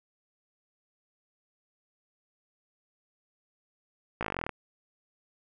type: slowing click train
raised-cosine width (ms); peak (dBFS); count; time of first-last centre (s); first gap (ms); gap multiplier
0.5; -16; 14; 4.21-4.493; 17; 1.04
effects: none